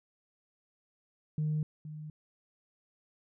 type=tone with echo; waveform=sine; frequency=153 Hz; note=D#3; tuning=29 cents flat; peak=-27 dBFS; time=1.38-1.63 s; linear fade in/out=2 ms; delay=470 ms; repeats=1; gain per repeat=-13 dB; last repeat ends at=2.1 s; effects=tanh soft clip ceiling -25 dBFS